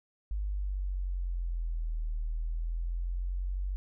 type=exponential two-way sweep; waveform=sine; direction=down then up; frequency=51.2 to 38.89 to 47.5 Hz; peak=-30 dBFS; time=0.31-3.76 s; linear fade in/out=0 ms; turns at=2.12 s; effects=none